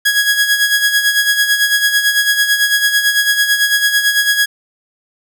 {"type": "tone with tremolo", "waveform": "sawtooth", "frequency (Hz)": 1661.2, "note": "G#6", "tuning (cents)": 0, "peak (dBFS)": -5, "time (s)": [0.05, 4.46], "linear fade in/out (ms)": 10, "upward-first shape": "sine", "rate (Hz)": 9, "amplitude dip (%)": 60, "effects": []}